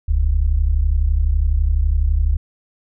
sine tone pair together, 40.94 / 72.9 Hz, E1 / D2, -11 / -12 cents, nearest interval minor seventh, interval 999 cents, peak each -16 dBFS, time 0.08-2.37 s, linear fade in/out 10 ms, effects none

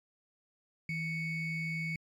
triangle ring-modulated tone, 1192 Hz, D6, 25 cents sharp, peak -28 dBFS, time 0.89-1.96 s, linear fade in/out 2 ms, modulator 1030 Hz, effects MP3 96 kbps

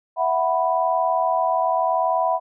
sine chord, E suspended second, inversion none, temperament equal, 659.3 / 740 / 987.8 Hz, E5 / F#5 / B5, 0 / 0 / 0 cents, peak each -22 / -22 / -22 dBFS, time 0.16-2.4 s, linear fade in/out 50 ms, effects none

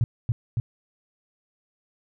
sine tone with echo, 116.54 Hz, A#2, in tune, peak -17 dBFS, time 0.01-0.04 s, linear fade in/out 0 ms, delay 280 ms, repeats 2, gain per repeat -2 dB, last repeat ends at 0.6 s, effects none

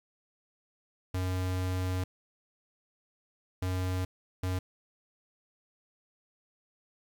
square tone bursts at uneven times, 92.2 Hz, F#2, 6 cents flat, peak -30 dBFS, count 3, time 1.14-2.04 / 3.62-4.05 / 4.43-4.59 s, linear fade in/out 5 ms, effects 10-bit

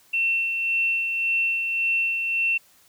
sine tone with tremolo, 2700 Hz, E7, 41 cents sharp, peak -19 dBFS, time 0.13-2.58 s, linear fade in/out 10 ms, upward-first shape sine, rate 1.8 Hz, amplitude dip 40%, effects white hiss -57 dBFS RMS until 2.88 s

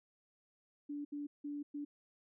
sine tone bursts at uneven times, 290.4 Hz, D4, 19 cents flat, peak -39 dBFS, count 4, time 0.89-1.05 / 1.12-1.27 / 1.44-1.63 / 1.74-1.85 s, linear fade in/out 10 ms, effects none

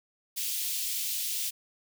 white high-pass noise, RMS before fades -32 dBFS, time 0.36-1.51 s, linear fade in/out 20 ms, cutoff 2700 Hz, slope 24 dB/octave, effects none

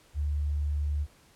sine tone, 73.42 Hz, D2, in tune, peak -26 dBFS, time 0.14-1.07 s, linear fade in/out 50 ms, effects pink hiss -60 dBFS RMS until 1.35 s + low-pass 12000 Hz 12 dB/octave

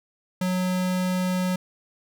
square tone, 183.3 Hz, F#3, 16 cents flat, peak -23 dBFS, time 0.41-1.56 s, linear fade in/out 5 ms, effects none

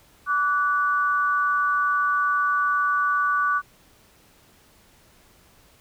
sine tone pair together, 1155 / 1477.4 Hz, D6 / F#6, -29 / -3 cents, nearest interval major third, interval 426 cents, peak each -21 / -23 dBFS, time 0.26-3.62 s, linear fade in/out 50 ms, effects pink hiss -56 dBFS RMS until 5.8 s

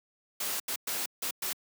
white noise bursts at uneven times, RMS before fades -33 dBFS, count 5, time 0.4-0.6 / 0.68-0.76 / 0.87-1.06 / 1.22-1.31 / 1.42-1.53 s, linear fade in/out 5 ms, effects high-pass 200 Hz 12 dB/octave

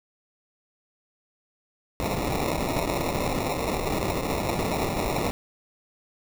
violet noise with sample-and-hold, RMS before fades -27 dBFS, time 2-5.31 s, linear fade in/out 0 ms, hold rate 1575 Hz, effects none

